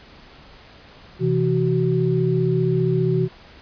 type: tone cluster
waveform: sine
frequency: 130.6 / 165.7 / 374.1 Hz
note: C3 / E3 / F#4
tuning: -3 / +9 / +19 cents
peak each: -21 dBFS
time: 1.19-3.29 s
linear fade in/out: 50 ms
effects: pink hiss -46 dBFS RMS until 3.61 s + resampled to 11025 Hz